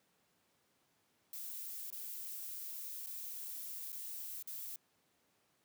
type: noise with dropouts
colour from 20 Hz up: violet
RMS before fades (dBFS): -45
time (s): 1.33-4.76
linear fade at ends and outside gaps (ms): 2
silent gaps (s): 1.904-1.925 / 3.063-3.069 / 3.921-3.927 / 4.426-4.473
effects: pink hiss -75 dBFS RMS until 5.64 s + high-pass 150 Hz 12 dB/octave